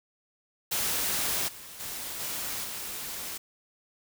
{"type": "noise with level steps", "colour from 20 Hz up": "white", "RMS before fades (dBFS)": [-29, -45, -37, -34, -37], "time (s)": [0.71, 3.38], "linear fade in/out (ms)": 10, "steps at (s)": [1.47, 1.79, 2.19, 2.63], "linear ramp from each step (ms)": 20, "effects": []}